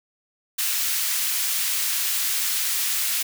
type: high-pass noise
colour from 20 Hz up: white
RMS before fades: -24 dBFS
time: 0.58-3.23 s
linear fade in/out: 10 ms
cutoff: 1700 Hz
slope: 12 dB/octave
effects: none